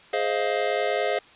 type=chord; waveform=square; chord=F minor seventh; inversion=first; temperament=just; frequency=419.1 / 523.8 / 628.6 / 698.5 Hz; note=Ab4 / C5 / Eb5 / F5; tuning=+16 / +2 / +18 / 0 cents; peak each=-29 dBFS; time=0.13-1.19 s; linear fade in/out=5 ms; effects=white hiss -51 dBFS RMS until 1.35 s + resampled to 8000 Hz